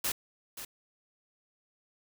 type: noise with echo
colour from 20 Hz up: white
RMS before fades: -31 dBFS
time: 0.04-0.12 s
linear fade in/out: 5 ms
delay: 530 ms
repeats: 1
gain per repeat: -11 dB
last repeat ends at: 0.65 s
effects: none